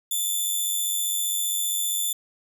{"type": "tone with amplitude modulation", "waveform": "5% pulse", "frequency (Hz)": 3520, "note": "A7", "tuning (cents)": 0, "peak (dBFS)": -14, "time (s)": [0.11, 2.13], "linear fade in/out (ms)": 5, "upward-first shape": "sine", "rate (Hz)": 95.2, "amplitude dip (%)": 40, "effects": []}